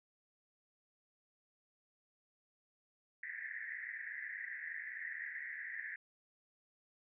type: band-pass noise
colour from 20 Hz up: white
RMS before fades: -45 dBFS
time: 3.23-5.96 s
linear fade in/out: 2 ms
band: 1700 to 2000 Hz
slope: 96 dB/octave
effects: none